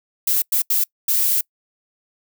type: noise bursts at uneven times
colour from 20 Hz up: violet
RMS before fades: -18 dBFS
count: 4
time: 0.27-0.42 / 0.52-0.62 / 0.7-0.84 / 1.08-1.41 s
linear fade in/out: 5 ms
effects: noise-tail reverb RT60 0.1 s tail -26 dB re dry